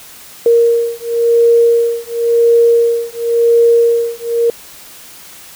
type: beating tone pair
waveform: sine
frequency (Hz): 466.8 / 467.74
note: A#4 / A#4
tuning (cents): +2 / +6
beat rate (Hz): 0.94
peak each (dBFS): -11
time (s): 0.46-4.5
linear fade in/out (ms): 2
effects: white hiss -36 dBFS RMS until 5.55 s